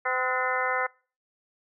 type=harmonic tone with a mistuned harmonic; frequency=256 Hz; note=C4; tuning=38 cents flat; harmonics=2 / 3 / 4 / 5 / 6 / 7 / 8; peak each=-32 / -32 / -32 / -32 / -32 / -32 / -32 dBFS; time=0.05-0.87 s; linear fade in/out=10 ms; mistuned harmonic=6; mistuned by=-83 cents; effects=noise-tail reverb RT60 0.4 s tail -26 dB re dry